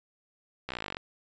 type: slowing click train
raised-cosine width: 0.3 ms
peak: -18 dBFS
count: 16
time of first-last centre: 0.69-0.969 s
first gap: 15 ms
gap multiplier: 1.03
effects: resampled to 16000 Hz